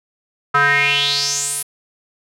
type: tone with band-pass filter sweep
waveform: square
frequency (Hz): 142.6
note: C#3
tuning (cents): +49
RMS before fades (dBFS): -17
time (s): 0.54-1.63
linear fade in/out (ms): 10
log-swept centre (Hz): 1300 to 11000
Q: 5.4
effects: none